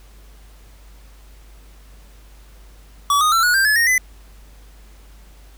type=tone with pitch steps; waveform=square; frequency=1143 / 1239.3 / 1343.7 / 1456.8 / 1579.5 / 1712.6 / 1856.8 / 2013 Hz; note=D6 / D#6 / E6 / F#6 / G6 / A6 / A#6 / B6; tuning=-47 / -7 / +33 / -27 / +13 / -47 / -7 / +33 cents; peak=-14 dBFS; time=3.1-3.98 s; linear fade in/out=2 ms; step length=110 ms; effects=added 50 Hz sine -42 dBFS peak until 5.57 s + pink hiss -52 dBFS RMS until 5.57 s